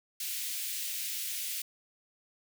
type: high-pass noise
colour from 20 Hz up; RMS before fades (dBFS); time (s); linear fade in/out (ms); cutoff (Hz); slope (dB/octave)
white; -36; 0.2-1.62; 5; 2200; 24
effects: none